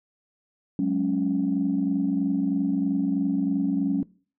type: chord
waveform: sine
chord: F# suspended second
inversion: none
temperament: just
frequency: 185 / 208.1 / 277.5 Hz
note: F#3 / G#3 / C#4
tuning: 0 / +4 / +2 cents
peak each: -26 / -27 / -23 dBFS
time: 0.79-4.03 s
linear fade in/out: 2 ms
effects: noise-tail reverb RT60 0.4 s tail -21 dB re dry + tanh soft clip ceiling -14 dBFS